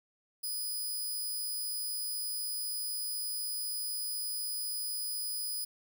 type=tone with amplitude modulation; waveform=5% pulse; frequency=4978 Hz; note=D#8; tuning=in tune; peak=-26 dBFS; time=0.43-5.65 s; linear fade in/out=10 ms; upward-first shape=sine; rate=271 Hz; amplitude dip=25%; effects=none